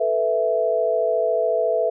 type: chord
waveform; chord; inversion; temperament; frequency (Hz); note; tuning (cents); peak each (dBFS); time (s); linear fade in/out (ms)
sine; A suspended second; none; equal; 440 / 493.9 / 659.3; A4 / B4 / E5; 0 / 0 / 0; -24 / -23 / -20; 0-1.9; 10
effects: none